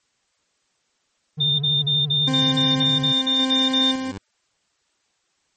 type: tone with vibrato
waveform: triangle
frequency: 145.8 Hz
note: D3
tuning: 12 cents flat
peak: -22 dBFS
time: 1.37-3.13 s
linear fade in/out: 20 ms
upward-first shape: triangle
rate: 12 Hz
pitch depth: 120 cents each way
type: tone bursts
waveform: sine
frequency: 3616 Hz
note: A7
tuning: 47 cents sharp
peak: -17 dBFS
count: 11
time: 1.4-3.92 s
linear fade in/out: 10 ms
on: 190 ms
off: 43 ms
type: tone with tremolo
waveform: 40% pulse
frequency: 261.9 Hz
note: C4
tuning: 2 cents sharp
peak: -20 dBFS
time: 2.27-4.12 s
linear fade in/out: 10 ms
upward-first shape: square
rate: 0.89 Hz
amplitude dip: 35%
type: tone with exponential growth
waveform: 15% pulse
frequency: 97 Hz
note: G2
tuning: 18 cents flat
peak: -23 dBFS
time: 3.82-4.18 s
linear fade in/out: 0 ms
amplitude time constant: 77 ms
effects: white hiss -68 dBFS RMS until 5.56 s + MP3 32 kbps